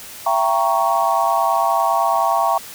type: chord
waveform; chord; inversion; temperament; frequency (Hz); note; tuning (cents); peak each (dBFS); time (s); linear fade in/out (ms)
sine; E diminished seventh; none; equal with one note detuned; 674.3 / 784 / 932.3 / 1108.7; E5 / G5 / Bb5 / Db6; +39 / 0 / 0 / 0; -20; 0.26-2.58; 5
effects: white hiss -36 dBFS RMS until 2.74 s